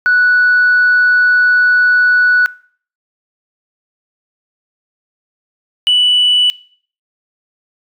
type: tone pair in turn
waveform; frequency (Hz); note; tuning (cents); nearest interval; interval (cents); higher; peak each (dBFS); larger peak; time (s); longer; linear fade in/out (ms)
sine; 1477 / 2964; F#6 / F#7; -3 / +2; octave; 1205; second; -6; neither; 0.06-2.46 / 5.87-6.5; first; 0
effects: noise-tail reverb RT60 0.5 s tail -22 dB re dry + tanh soft clip ceiling -4 dBFS